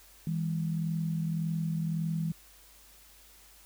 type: tone pair together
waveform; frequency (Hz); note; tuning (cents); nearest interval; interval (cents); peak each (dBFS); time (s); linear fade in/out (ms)
sine; 162.64 / 204.4; E3 / G#3; -23 / -27; major third; 396; -29 / -37; 0.27-2.32; 2
effects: added 50 Hz sine -61 dBFS peak until 3.65 s + white hiss -57 dBFS RMS until 3.65 s